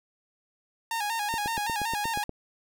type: tone with vibrato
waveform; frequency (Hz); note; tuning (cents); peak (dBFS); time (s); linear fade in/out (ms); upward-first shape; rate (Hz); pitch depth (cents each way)
sawtooth; 870; A5; -20; -24; 0.91-2.24; 2; square; 5.3; 86
type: click train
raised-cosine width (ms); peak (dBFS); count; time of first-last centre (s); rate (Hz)
2; -22; 9; 1.34-2.294; 8.39
effects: none